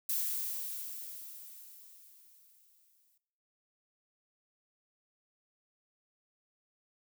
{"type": "noise with exponential decay", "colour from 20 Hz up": "violet", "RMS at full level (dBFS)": -32, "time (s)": [0.09, 3.18], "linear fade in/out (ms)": 5, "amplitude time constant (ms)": 670, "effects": ["noise-tail reverb RT60 0.8 s tail -19 dB re dry"]}